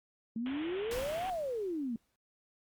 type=exponential two-way sweep; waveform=sine; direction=up then down; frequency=220 to 770 to 220 Hz; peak=-33 dBFS; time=0.36-1.96 s; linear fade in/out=2 ms; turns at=1.28 s
type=low-pass noise; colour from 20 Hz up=white; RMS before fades=-47 dBFS; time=0.46-1.3 s; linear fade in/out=0 ms; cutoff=3400 Hz; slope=96 dB/octave
type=noise with exponential decay; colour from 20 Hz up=pink; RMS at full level=-40 dBFS; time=0.91-2.16 s; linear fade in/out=2 ms; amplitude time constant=270 ms
effects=Opus 48 kbps